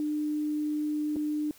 sine tone with dropouts, 300.7 Hz, D4, 41 cents sharp, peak -27 dBFS, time 0-1.51 s, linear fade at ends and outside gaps 1 ms, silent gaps 1.159-1.165 s, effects white hiss -56 dBFS RMS until 1.58 s

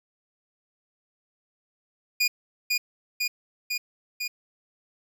25% pulse tone with echo, 2441 Hz, D#7, 34 cents flat, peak -16 dBFS, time 2.2-2.28 s, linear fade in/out 10 ms, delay 500 ms, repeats 4, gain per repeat -2 dB, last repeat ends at 4.28 s, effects none

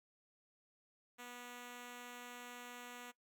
5% pulse tone, 244.2 Hz, B3, 19 cents flat, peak -38 dBFS, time 1.18-3.12 s, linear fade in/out 20 ms, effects noise-tail reverb RT60 0.1 s tail -19 dB re dry

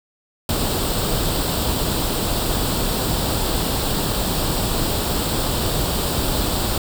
pink noise with comb filter, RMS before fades -21 dBFS, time 0.49-6.78 s, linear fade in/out 2 ms, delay 0.24 ms, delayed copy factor +0.6, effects none

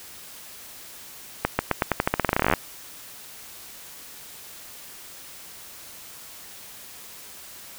accelerating click train, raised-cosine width 0.5 ms, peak -4 dBFS, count 22, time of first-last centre 1.45-2.537 s, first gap 140 ms, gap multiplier 0.88, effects white hiss -43 dBFS RMS until 7.78 s

